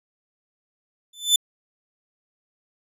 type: tone with exponential growth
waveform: sawtooth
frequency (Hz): 3520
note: A7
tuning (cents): 0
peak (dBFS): -8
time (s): 1.13-1.36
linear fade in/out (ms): 5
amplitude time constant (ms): 49
effects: resampled to 32000 Hz